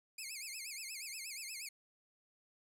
10% pulse tone with vibrato, 2349 Hz, D7, in tune, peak -34 dBFS, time 0.18-1.69 s, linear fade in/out 5 ms, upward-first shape sine, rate 8.4 Hz, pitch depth 200 cents each way, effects low-pass 12000 Hz 12 dB/octave + 12-bit

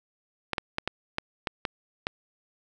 clicks, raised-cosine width 0.3 ms, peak -11 dBFS, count 8, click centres 0.533 / 0.582 / 0.784 / 0.876 / 1.184 / 1.472 / 1.652 / 2.069 s, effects none

